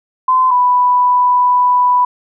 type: tone pair in turn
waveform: sine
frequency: 1026 / 989.9 Hz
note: C6 / B5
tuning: -34 / +4 cents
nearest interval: minor second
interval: 62 cents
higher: first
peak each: -8 dBFS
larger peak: neither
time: 0.28-0.51 / 0.51-2.05 s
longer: second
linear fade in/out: 5 ms
effects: none